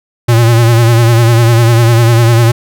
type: tone with vibrato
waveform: square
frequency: 116.54 Hz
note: A#2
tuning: in tune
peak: -5 dBFS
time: 0.28-2.52 s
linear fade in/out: 10 ms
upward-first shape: triangle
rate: 10 Hz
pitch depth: 74 cents each way
effects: none